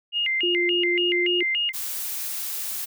sine tone with vibrato, 2440 Hz, D#7, 34 cents flat, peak -21 dBFS, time 0.12-1.73 s, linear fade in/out 50 ms, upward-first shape square, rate 3.5 Hz, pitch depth 270 cents each way
sine tone with pitch glide, 351 to 354.3 Hz, F4 to F4, +9 to +25 cents, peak -23 dBFS, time 0.43-1.43 s, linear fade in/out 5 ms, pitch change +16 cents, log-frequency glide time 0.92-1.3 s
blue noise, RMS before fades -30 dBFS, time 1.73-2.86 s, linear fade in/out 20 ms
effects none

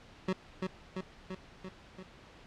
25% pulse tone with echo, 186.9 Hz, F#3, 18 cents sharp, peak -25 dBFS, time 0.28-0.33 s, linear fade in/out 5 ms, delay 340 ms, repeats 5, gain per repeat -3 dB, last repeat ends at 2.03 s, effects pink hiss -55 dBFS RMS until 2.46 s + low-pass 4000 Hz 12 dB/octave

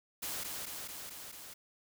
white noise with echo, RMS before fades -39 dBFS, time 0.22-0.44 s, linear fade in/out 10 ms, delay 220 ms, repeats 5, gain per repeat -2 dB, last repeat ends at 1.54 s, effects none

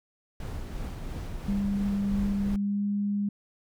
brown noise with tremolo, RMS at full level -34 dBFS, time 0.4-2.56 s, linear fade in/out 2 ms, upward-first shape sine, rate 2.9 Hz, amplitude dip 25%
sine tone with pitch glide, 200 to 203.3 Hz, G3 to G#3, +35 to -37 cents, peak -25 dBFS, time 1.48-3.29 s, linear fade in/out 5 ms, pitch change +28 cents, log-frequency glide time 2.43-2.85 s
effects none

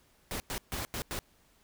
pink noise bursts at uneven times, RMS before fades -36 dBFS, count 5, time 0.31-0.4 / 0.5-0.58 / 0.72-0.85 / 0.94-1.02 / 1.11-1.19 s, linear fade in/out 0 ms, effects pink hiss -66 dBFS RMS until 1.63 s

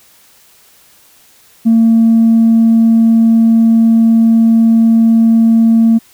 triangle tone with tanh clipping, 227 Hz, A#3, 46 cents flat, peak -5 dBFS, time 1.65-5.99 s, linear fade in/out 20 ms, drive 5 dB, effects white hiss -46 dBFS RMS until 6.13 s

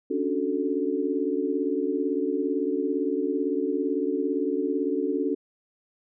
sine chord, D major seventh, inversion third, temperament equal with one note detuned, 275.9 / 293.7 / 370 / 440 Hz, C#4 / D4 / F#4 / A4, -8 / 0 / 0 / 0 cents, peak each -29 dBFS, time 0.1-5.35 s, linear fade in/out 10 ms, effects none

